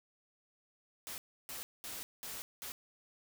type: noise bursts at uneven times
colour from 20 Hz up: white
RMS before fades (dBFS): -44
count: 5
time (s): 1.07-1.18 / 1.49-1.63 / 1.84-2.03 / 2.23-2.42 / 2.62-2.72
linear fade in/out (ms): 0
effects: none